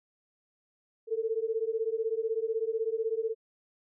sine beating tone pair, 440 / 456 Hz, A4 / A#4, 0 / -38 cents, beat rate 16 Hz, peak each -31 / -31 dBFS, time 1.07-3.35 s, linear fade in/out 50 ms, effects none

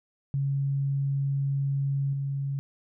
sine tone with level steps, 138.59 Hz, C#3, in tune, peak -24 / -27 dBFS, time 0.34-2.59 s, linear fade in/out 0 ms, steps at 2.13 s, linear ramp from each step 2 ms, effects none

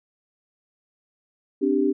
sine chord, C suspended second, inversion none, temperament equal, 261.6 / 293.7 / 392 Hz, C4 / D4 / G4, 0 / 0 / 0 cents, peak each -24 / -22 / -22 dBFS, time 1.61-1.93 s, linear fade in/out 20 ms, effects none

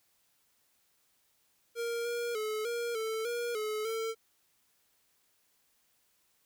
square tone with pitch steps, 467.7 / 474.4 / 430.6 / 472.1 / 442.4 / 476 / 428.7 / 448.8 Hz, A#4 / A#4 / A4 / A#4 / A4 / A#4 / A4 / A4, +6 / +30 / -37 / +22 / +9 / +36 / -45 / +34 cents, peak -33 dBFS, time 1.75-4.15 s, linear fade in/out 50 ms, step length 300 ms, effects white hiss -72 dBFS RMS until 6.45 s

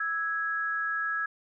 sine tone pair together, 1314.3 / 1661.2 Hz, E6 / G#6, -6 / 0 cents, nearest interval major third, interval 406 cents, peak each -32 / -29 dBFS, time 0-1.26 s, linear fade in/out 5 ms, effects none

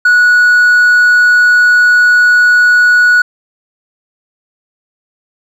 sine tone with hard clipping, 1465 Hz, F#6, 18 cents flat, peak -5 dBFS, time 0.05-3.22 s, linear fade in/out 5 ms, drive 2 dB, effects none

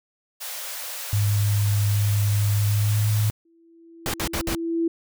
white high-pass noise, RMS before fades -33 dBFS, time 0.4-3.31 s, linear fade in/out 20 ms, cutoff 480 Hz, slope 96 dB/octave
sine tone with pitch glide, 103.1 to 106.49 Hz, G#2 to G#2, -12 to +44 cents, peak -18 dBFS, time 1.13-3.3 s, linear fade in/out 0 ms, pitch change +56 cents, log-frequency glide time 2.63-3.07 s
sine tone with exponential growth, 332.6 Hz, E4, 16 cents sharp, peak -18 dBFS, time 3.45-4.88 s, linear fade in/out 5 ms, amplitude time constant 310 ms
pink noise bursts, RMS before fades -26 dBFS, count 4, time 4.06-4.549 s, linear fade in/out 0 ms, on 78 ms, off 59 ms
effects none

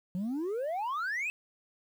sine exponential sweep, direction up, 174.5 to 2654 Hz, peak -28 dBFS, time 0.15-1.3 s, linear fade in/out 0 ms, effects tanh soft clip ceiling -30 dBFS + 10-bit

